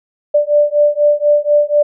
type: beating tone pair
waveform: sine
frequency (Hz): 587.3 / 591.4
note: D5 / D5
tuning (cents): 0 / +12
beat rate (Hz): 4.1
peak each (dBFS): -12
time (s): 0.34-1.83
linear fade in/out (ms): 10
effects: none